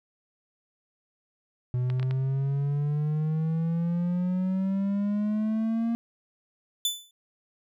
triangle exponential sweep, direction up, 123.47 to 233.1 Hz, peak -22 dBFS, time 1.74-5.95 s, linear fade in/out 0 ms
clicks, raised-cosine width 0.3 ms, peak -23 dBFS, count 4, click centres 1.901 / 1.997 / 2.029 / 2.11 s
sawtooth tone with exponential decay, 3500 Hz, A7, 10 cents flat, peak -18 dBFS, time 6.85-7.11 s, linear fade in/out 2 ms, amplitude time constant 55 ms
effects none

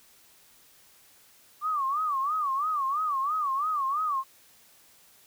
sine tone with vibrato, 1161 Hz, D6, 20 cents flat, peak -25 dBFS, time 1.61-4.24 s, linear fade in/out 50 ms, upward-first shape sine, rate 3 Hz, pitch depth 160 cents each way, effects white hiss -58 dBFS RMS until 5.26 s

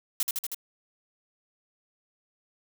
blue noise with echo, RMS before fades -26 dBFS, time 0.2-0.23 s, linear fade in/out 2 ms, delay 79 ms, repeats 4, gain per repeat -2 dB, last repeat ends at 0.546 s, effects none

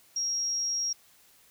sine tone, 5610 Hz, F8, 7 cents sharp, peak -27 dBFS, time 0.16-0.93 s, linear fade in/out 5 ms, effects white hiss -60 dBFS RMS until 1.5 s

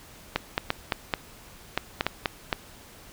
clicks, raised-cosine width 0.3 ms, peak -7 dBFS, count 10, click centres 0.36 / 0.579 / 0.704 / 0.922 / 1.138 / 1.776 / 2.009 / 2.066 / 2.258 / 2.528 s, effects pink hiss -49 dBFS RMS until 3.12 s

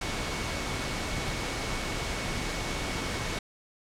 sine tone in noise, 2218 Hz, C#7, in tune, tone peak -42 dBFS, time 0.01-3.39 s, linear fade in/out 5 ms, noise pink, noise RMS -32 dBFS, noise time 0.01-3.39 s, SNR -13 dB, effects low-pass 7000 Hz 12 dB/octave

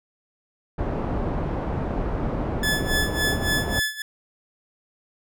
pink low-pass noise, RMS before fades -26 dBFS, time 0.78-3.8 s, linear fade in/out 10 ms, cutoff 810 Hz, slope 12 dB/octave
sawtooth tone with tremolo, 1725 Hz, A6, 35 cents flat, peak -17 dBFS, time 2.63-4.02 s, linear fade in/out 2 ms, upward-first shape sine, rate 3.6 Hz, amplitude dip 85%
effects none

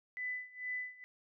sine tone with tremolo, 1999 Hz, B6, 20 cents sharp, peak -35 dBFS, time 0.17-1.04 s, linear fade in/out 0 ms, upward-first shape sine, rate 2.2 Hz, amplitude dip 90%, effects none

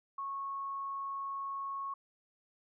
sine tone, 1100 Hz, C#6, 14 cents flat, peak -36 dBFS, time 0.18-1.94 s, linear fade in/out 5 ms, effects none

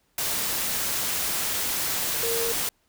sine tone in noise, 462.5 Hz, A#4, 14 cents flat, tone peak -27 dBFS, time 2.23-2.52 s, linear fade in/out 2 ms, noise white, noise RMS -27 dBFS, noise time 0.18-2.69 s, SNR -3 dB, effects pink hiss -68 dBFS RMS until 2.88 s

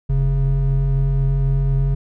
triangle tone pair together, 44.14 / 136.3 Hz, F1 / C#3, +19 / -29 cents, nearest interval octave + minor sixth, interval 1952 cents, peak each -16 / -15 dBFS, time 0.09-1.95 s, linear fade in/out 10 ms, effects none

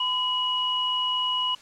sine tone pair together, 1009 / 2914 Hz, B5 / F#7, +37 / -27 cents, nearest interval octave + tritone, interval 1836 cents, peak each -28 / -24 dBFS, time 0-1.55 s, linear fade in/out 5 ms, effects white hiss -50 dBFS RMS until 1.61 s + low-pass 6000 Hz 12 dB/octave

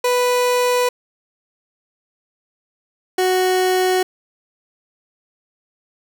30% pulse tone pair in turn, 493.9 / 369.9 Hz, B4 / F#4, 0 / 0 cents, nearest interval perfect fourth, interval 500 cents, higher first, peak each -12 dBFS, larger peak neither, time 0.04-0.89 / 3.18-4.03 s, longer neither, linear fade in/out 5 ms, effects none

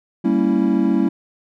triangle chord, G diminished seventh, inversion none, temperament equal with one note detuned, 196 / 230.1 / 277.2 / 329.6 Hz, G3 / Bb3 / Db4 / Fb4, 0 / -22 / 0 / 0 cents, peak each -18 dBFS, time 0.24-1.09 s, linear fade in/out 10 ms, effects none

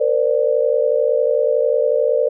sine tone cluster, 463 / 514 / 588 Hz, A#4 / C5 / D5, -12 / -31 / +2 cents, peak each -18 dBFS, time 0-2.29 s, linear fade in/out 10 ms, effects none

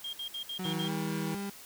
sine tone bursts, 3220 Hz, G7, 46 cents sharp, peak -35 dBFS, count 6, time 0.04-0.881 s, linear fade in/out 5 ms, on 91 ms, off 59 ms
35% pulse tone with pitch glide, 185.2 to 199.64 Hz, F#3 to G3, +2 to +32 cents, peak -33 dBFS, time 0.59-1.5 s, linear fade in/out 5 ms, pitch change +130 cents, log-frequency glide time 0.8-0.91 s
25% pulse tone, 160.1 Hz, D#3, 50 cents sharp, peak -30 dBFS, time 0.65-1.35 s, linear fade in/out 2 ms
effects white hiss -50 dBFS RMS until 1.65 s

